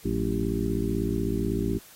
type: harmonic tone with a mistuned harmonic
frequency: 56.1 Hz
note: A1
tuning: 34 cents sharp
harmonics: 1 / 2 / 3 / 4 / 5 / 6 / 7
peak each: -32 / -32 / -32 / -32 / -32 / -32 / -32 dBFS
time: 0.04-1.79 s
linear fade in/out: 20 ms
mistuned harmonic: 3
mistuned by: +140 cents
effects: white hiss -51 dBFS RMS until 1.95 s + AAC 48 kbps